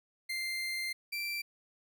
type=tone pair in turn; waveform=30% pulse; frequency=2093 / 2349 Hz; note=C7 / D7; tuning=0 / 0 cents; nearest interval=major second; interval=200 cents; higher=second; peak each=-31 / -32 dBFS; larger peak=first; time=0.29-0.93 / 1.12-1.42 s; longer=first; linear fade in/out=10 ms; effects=none